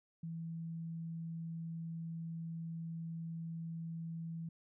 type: tone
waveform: sine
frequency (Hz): 164.81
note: E3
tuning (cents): 0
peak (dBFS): -40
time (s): 0.23-4.49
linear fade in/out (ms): 5
effects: none